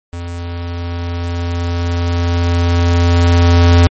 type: tone with level ramp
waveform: square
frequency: 86.2 Hz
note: F2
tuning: 22 cents flat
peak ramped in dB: -23 to -5 dBFS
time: 0.13-3.87 s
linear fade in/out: 0 ms
effects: MP3 32 kbps